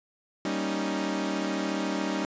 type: chord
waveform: sawtooth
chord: Eb dominant seventh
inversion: first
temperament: equal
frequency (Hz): 196 / 233.1 / 277.2 / 311.1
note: G3 / Bb3 / Db4 / Eb4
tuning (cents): 0 / 0 / 0 / 0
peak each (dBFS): -28 / -34 / -29 / -28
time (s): 0.45-2.25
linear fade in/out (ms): 2
effects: resampled to 16000 Hz